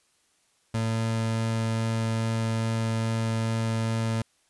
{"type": "tone", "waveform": "30% pulse", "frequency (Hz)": 112.8, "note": "A2", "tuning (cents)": 44, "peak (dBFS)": -22, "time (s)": [0.74, 4.22], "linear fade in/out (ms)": 5, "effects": ["white hiss -67 dBFS RMS until 4.49 s", "resampled to 24000 Hz"]}